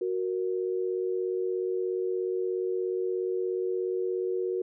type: tone pair together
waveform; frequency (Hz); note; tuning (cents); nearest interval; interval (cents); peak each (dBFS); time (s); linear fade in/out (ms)
sine; 369.3 / 466.2; F#4 / A#4; -3 / 0; major third; 403; -28 / -32; 0.01-4.62; 5
effects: none